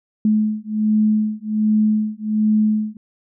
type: beating tone pair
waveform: sine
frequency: 213.8 / 215.1 Hz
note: A3 / A3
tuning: -49 / -39 cents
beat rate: 1.3 Hz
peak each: -18 / -18 dBFS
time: 0.25-2.97 s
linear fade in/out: 2 ms
effects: none